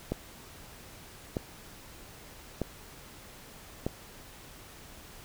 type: click train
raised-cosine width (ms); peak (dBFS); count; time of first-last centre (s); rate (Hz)
2; -16; 4; 0.12-3.865; 0.801
effects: pink hiss -50 dBFS RMS until 5.24 s